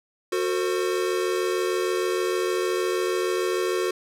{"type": "tone cluster", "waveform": "square", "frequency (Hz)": [365.7, 452.2, 526], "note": ["F#4", "A4", "C5"], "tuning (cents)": [-20, 47, 9], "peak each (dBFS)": [-25, -29, -33], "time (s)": [0.32, 3.91], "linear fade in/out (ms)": 5, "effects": ["low-pass 12000 Hz 12 dB/octave"]}